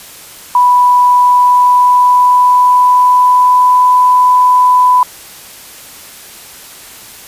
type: tone with pitch glide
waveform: sine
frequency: 987 to 997.9 Hz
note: B5 to B5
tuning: -1 to +18 cents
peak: -4 dBFS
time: 0.55-5.03 s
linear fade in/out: 2 ms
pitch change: +19 cents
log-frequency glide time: 1.14-3.88 s
effects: white hiss -33 dBFS RMS until 7.27 s + resampled to 32000 Hz